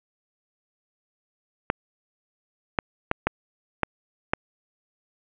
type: clicks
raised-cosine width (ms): 0.5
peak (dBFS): -5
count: 6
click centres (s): 1.701 / 2.788 / 3.114 / 3.27 / 3.833 / 4.335
effects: resampled to 8000 Hz + 7-bit